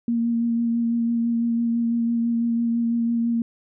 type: tone with vibrato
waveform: sine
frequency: 233.1 Hz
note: A#3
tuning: in tune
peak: -19 dBFS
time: 0.08-3.42 s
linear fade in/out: 2 ms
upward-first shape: sine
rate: 6 Hz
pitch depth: 16 cents each way
effects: none